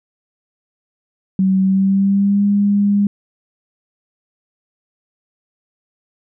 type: tone with pitch glide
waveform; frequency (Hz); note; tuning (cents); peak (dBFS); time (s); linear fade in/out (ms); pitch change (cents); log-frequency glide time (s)
sine; 190.2 to 202.7; F#3 to G#3; +48 to -42; -11; 1.39-3.07; 2; +110; 1.62-2.45
effects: none